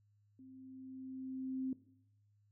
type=tone with level ramp; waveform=sine; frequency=261.6 Hz; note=C4; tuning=in tune; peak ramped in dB=-54 to -34 dBFS; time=0.39-1.73 s; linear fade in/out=2 ms; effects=noise-tail reverb RT60 0.7 s tail -18 dB re dry + added 103 Hz sine -69 dBFS peak until 2.51 s